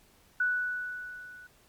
sine tone with level ramp, 1480 Hz, F#6, in tune, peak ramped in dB -23 to -47 dBFS, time 0.4-1.47 s, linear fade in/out 5 ms, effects pink hiss -62 dBFS RMS until 1.68 s + MP3 96 kbps

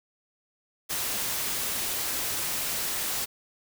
white noise, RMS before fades -30 dBFS, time 0.89-3.26 s, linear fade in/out 20 ms, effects none

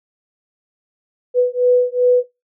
sine beating tone pair, 493.9 / 496.5 Hz, B4 / B4, 0 / +9 cents, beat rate 2.6 Hz, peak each -14 dBFS, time 1.34-2.24 s, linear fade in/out 50 ms, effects noise-tail reverb RT60 0.2 s tail -18 dB re dry

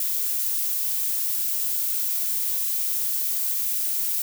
violet noise, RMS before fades -25 dBFS, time 0-4.22 s, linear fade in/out 2 ms, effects none

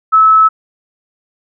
sine tone, 1300 Hz, E6, 24 cents flat, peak -4 dBFS, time 0.12-0.49 s, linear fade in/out 20 ms, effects none

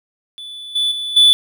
triangle tone with level steps, 3473 Hz, A7, 23 cents flat, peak -28 / -13 / -20 / -5 dBFS, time 0.38-1.33 s, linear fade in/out 0 ms, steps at 0.75 / 0.91 / 1.16 s, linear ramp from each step 10 ms, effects none

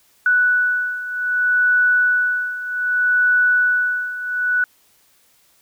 sine beating tone pair, 1480 / 1480.64 Hz, F#6 / F#6, 0 / +1 cents, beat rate 0.64 Hz, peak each -20 / -16 dBFS, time 0.26-4.64 s, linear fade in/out 2 ms, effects white hiss -57 dBFS RMS until 5.61 s

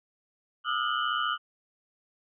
sine tone cluster, 1211 / 1305 / 1428 / 2954 / 3089 Hz, D#6 / E6 / F6 / F#7 / G7, -47 / -18 / +38 / -3 / -26 cents, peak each -31 / -32 / -31 / -35 / -38 dBFS, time 0.64-1.38 s, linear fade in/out 50 ms, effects none

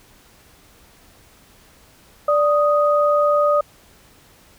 sine tone pair together, 587.3 / 1244.4 Hz, D5 / D#6, 0 / 0 cents, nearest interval octave + minor second, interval 1300 cents, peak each -15 / -18 dBFS, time 2.28-3.61 s, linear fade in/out 5 ms, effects pink hiss -51 dBFS RMS until 4.58 s

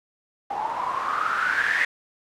blue noise with low-pass filter sweep, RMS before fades -25 dBFS, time 0.5-1.85 s, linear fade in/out 5 ms, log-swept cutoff 800 to 1900 Hz, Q 9.7, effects none

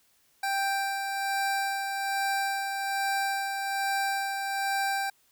25% pulse tone with tremolo, 786 Hz, G5, 4 cents sharp, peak -22 dBFS, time 0.43-5.1 s, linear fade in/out 5 ms, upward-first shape sine, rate 1.2 Hz, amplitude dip 40%, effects white hiss -66 dBFS RMS until 5.31 s

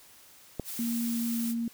click, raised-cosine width 2 ms, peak -18 dBFS, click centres 0.597 s
blue noise, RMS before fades -38 dBFS, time 0.64-1.55 s, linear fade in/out 50 ms
sine tone with pitch glide, 233.8 to 232.2 Hz, A#3 to A#3, +5 to -7 cents, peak -28 dBFS, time 0.79-1.68 s, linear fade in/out 2 ms, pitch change -12 cents, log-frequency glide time 1.02-1.48 s
effects white hiss -55 dBFS RMS until 1.73 s

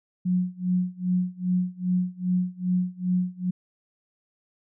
sine tone with tremolo, 181.3 Hz, F#3, 35 cents flat, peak -19 dBFS, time 0.25-3.51 s, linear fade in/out 10 ms, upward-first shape sine, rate 2.5 Hz, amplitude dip 95%, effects none

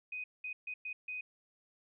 sine tone bursts at uneven times, 2500 Hz, D#7, 8 cents sharp, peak -38 dBFS, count 5, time 0.12-0.24 / 0.44-0.53 / 0.67-0.74 / 0.85-0.93 / 1.08-1.21 s, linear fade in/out 5 ms, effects none

